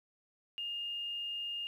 sine tone with quantisation, 2828 Hz, F7, 21 cents sharp, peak -36 dBFS, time 0.58-1.67 s, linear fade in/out 0 ms, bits 11, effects none

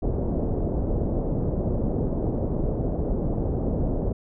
pink low-pass noise, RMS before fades -25 dBFS, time 0.02-4.13 s, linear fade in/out 10 ms, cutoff 590 Hz, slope 24 dB/octave, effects none

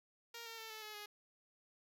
5% pulse tone with pitch steps, 466.3 / 455.9 / 445.8 / 435.8 / 426.1 / 416.6 Hz, A#4 / A#4 / A4 / A4 / G#4 / G#4, +1 / -39 / +23 / -17 / +44 / +5 cents, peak -36 dBFS, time 0.34-1.06 s, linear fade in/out 5 ms, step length 120 ms, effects none

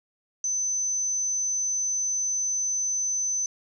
sine tone, 6100 Hz, G8, 48 cents flat, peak -24 dBFS, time 0.44-3.46 s, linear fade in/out 2 ms, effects none

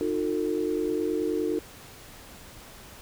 sine tone cluster, 308.4 / 358.1 / 449 Hz, D#4 / F4 / A4, -15 / +43 / +35 cents, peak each -29 dBFS, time 0.01-1.59 s, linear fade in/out 0 ms, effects pink hiss -47 dBFS RMS until 3.01 s

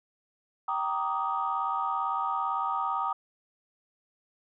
sine chord, Eb major seventh, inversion first, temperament just, 777.8 / 933.4 / 1166.7 / 1244.5 Hz, G5 / Bb5 / D6 / Eb6, -14 / +2 / -12 / 0 cents, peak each -33 / -32 / -35 / -30 dBFS, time 0.68-3.13 s, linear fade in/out 5 ms, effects tanh soft clip ceiling -17 dBFS

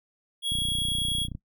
square tone, 3322 Hz, G#7, in tune, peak -26 dBFS, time 0.42-1.28 s, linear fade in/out 50 ms
click train, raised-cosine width 5 ms, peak -23 dBFS, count 26, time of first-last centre 0.52-1.351 s, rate 30.1 Hz
effects noise-tail reverb RT60 0.1 s tail -19 dB re dry

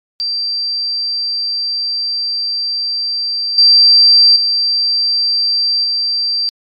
sine tone with level steps, 4699 Hz, D8, in tune, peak -15 / -4 / -11 / -13 dBFS, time 0.2-6.49 s, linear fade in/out 0 ms, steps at 3.58 / 4.36 / 5.84 s, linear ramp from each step 2 ms, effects MP3 64 kbps

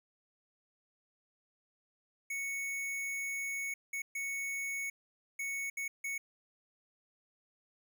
square tone bursts at uneven times, 2217 Hz, C#7, in tune, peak -36 dBFS, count 6, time 2.3-3.74 / 3.93-4.02 / 4.15-4.9 / 5.39-5.7 / 5.77-5.88 / 6.04-6.18 s, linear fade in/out 5 ms, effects none

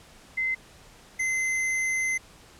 sine / square tone pair in turn, 2061 / 2061 Hz, C7 / C7, -27 / -27 cents, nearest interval unison, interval 0 cents, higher neither, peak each -24 / -25 dBFS, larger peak first, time 0.37-0.55 / 1.19-2.18 s, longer second, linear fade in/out 10 ms, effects pink hiss -52 dBFS RMS until 2.59 s + low-pass 10000 Hz 12 dB/octave

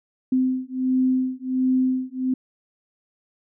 sine beating tone pair, 257.1 / 258.5 Hz, C4 / C4, -30 / -21 cents, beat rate 1.4 Hz, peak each -22 dBFS, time 0.32-2.34 s, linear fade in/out 5 ms, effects none

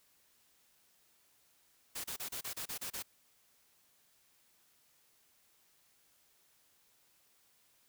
white noise bursts, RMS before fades -41 dBFS, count 9, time 1.95-3.026 s, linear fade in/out 10 ms, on 92 ms, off 31 ms, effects white hiss -70 dBFS RMS until 7.88 s

